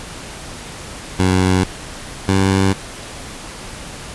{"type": "tone pair in turn", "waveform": "15% pulse", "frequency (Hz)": [92.9, 96.31], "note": ["F#2", "G2"], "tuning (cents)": [7, -30], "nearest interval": "minor second", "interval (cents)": 63, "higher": "second", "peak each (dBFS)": -6, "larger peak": "neither", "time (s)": [[1.19, 1.64], [2.28, 2.73]], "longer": "neither", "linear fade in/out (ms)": 5, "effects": ["pink hiss -32 dBFS RMS until 4.14 s", "resampled to 24000 Hz"]}